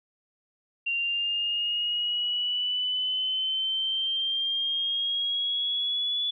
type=exponential sweep; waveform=sine; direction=up; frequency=2764 to 3440 Hz; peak=-25 dBFS; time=0.86-6.31 s; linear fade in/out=10 ms; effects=none